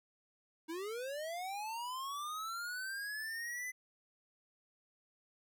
square linear sweep, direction up, 311.2 to 2029 Hz, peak -40 dBFS, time 0.68-3.72 s, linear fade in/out 20 ms, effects none

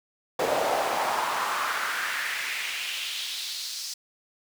brown noise with high-pass filter sweep, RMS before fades -29 dBFS, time 0.39-3.94 s, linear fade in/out 5 ms, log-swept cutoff 540 to 5300 Hz, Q 2.6, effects none

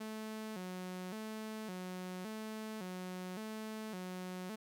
sawtooth tone with vibrato, 199.7 Hz, G3, 32 cents sharp, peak -38 dBFS, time 0-4.56 s, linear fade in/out 10 ms, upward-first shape square, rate 0.89 Hz, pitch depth 150 cents each way, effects none

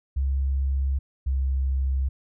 sine tone pair in turn, 67.7 / 66.61 Hz, C#2 / C2, -40 / +32 cents, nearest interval unison, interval 28 cents, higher first, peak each -21 dBFS, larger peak neither, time 0.16-0.99 / 1.26-2.09 s, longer neither, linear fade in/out 10 ms, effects none

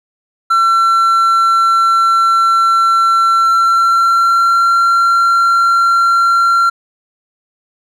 triangle tone with pitch glide, 1350 to 1370.4 Hz, E6 to F6, +41 to -33 cents, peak -6 dBFS, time 0.5-6.7 s, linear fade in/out 10 ms, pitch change +26 cents, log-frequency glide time 3.37-4.75 s, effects none

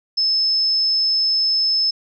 sine tone, 5230 Hz, E8, 15 cents flat, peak -15 dBFS, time 0.17-1.91 s, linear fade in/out 10 ms, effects none

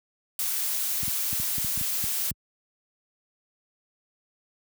blue noise, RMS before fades -28 dBFS, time 0.39-2.31 s, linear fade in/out 2 ms
clicks, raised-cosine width 5 ms, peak -23 dBFS, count 10, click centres 1.032 / 1.08 / 1.33 / 1.399 / 1.582 / 1.646 / 1.776 / 1.812 / 2.04 / 2.314 s
effects high-pass 60 Hz 12 dB/octave

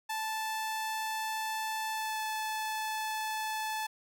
sawtooth tone with pitch glide, 877 to 869.4 Hz, A5 to A5, -6 to -21 cents, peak -29 dBFS, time 0.09-3.87 s, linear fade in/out 10 ms, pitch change -15 cents, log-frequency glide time 1.92-2.2 s, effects none

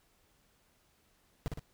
brown noise with echo, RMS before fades -33 dBFS, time 1.46-1.48 s, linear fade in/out 0 ms, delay 57 ms, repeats 2, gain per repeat -4 dB, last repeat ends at 1.594 s, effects pink hiss -70 dBFS RMS until 1.73 s

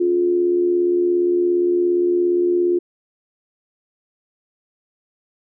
sine tone with amplitude modulation, 352.8 Hz, F4, 18 cents sharp, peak -12 dBFS, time 0-2.79 s, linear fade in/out 10 ms, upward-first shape sine, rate 77.3 Hz, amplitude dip 50%, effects none

